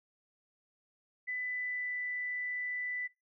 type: tone with pitch glide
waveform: sine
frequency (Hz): 1999 to 1986.3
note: B6 to B6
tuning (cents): +20 to +9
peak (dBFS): -34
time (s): 1.27-3.08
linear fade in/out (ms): 20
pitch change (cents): -11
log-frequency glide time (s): 1.37-1.94
effects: noise-tail reverb RT60 0.2 s tail -21 dB re dry